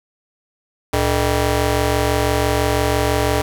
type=ring-modulated tone; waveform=15% pulse; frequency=180 Hz; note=F#3; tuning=47 cents flat; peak=-6 dBFS; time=0.93-3.42 s; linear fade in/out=5 ms; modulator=247 Hz; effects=none